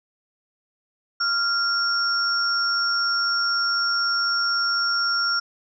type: tone pair together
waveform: sine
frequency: 1388 / 5498 Hz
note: F6 / F8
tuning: -11 / -28 cents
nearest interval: 2 octaves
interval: 2383 cents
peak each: -22 / -23 dBFS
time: 1.2-5.4 s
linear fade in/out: 10 ms
effects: none